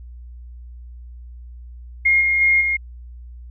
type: tone with level steps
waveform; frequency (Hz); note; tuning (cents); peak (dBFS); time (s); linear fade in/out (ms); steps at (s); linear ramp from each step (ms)
sine; 2138; C7; +37; -12 / -15 / -12 / -17; 2.05-2.77; 10; 2.2 / 2.4 / 2.6; 20
effects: added 60 Hz sine -35 dBFS peak until 3.5 s